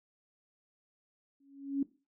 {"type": "tone with exponential growth", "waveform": "sine", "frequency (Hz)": 277.2, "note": "C#4", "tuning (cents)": 0, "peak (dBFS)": -25, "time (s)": [1.4, 1.83], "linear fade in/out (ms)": 5, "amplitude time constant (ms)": 92, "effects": ["noise-tail reverb RT60 0.3 s tail -17 dB re dry"]}